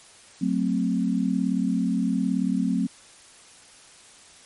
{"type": "chord", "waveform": "sine", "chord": "F# diminished", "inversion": "none", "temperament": "equal with one note detuned", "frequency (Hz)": [185, 222.8, 261.6], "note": ["F#3", "A3", "C4"], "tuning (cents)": [0, 22, 0], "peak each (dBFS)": [-25, -26, -25], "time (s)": [0.41, 2.87], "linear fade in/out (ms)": 10, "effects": ["white hiss -50 dBFS RMS until 4.45 s", "MP3 48 kbps"]}